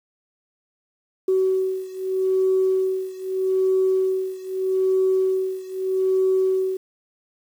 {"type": "beating tone pair", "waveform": "sine", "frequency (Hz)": [377.2, 378], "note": ["F#4", "F#4"], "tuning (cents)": [33, 37], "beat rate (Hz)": 0.8, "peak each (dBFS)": [-20, -22], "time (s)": [1.28, 6.77], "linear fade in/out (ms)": 5, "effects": ["tanh soft clip ceiling -11 dBFS", "8-bit"]}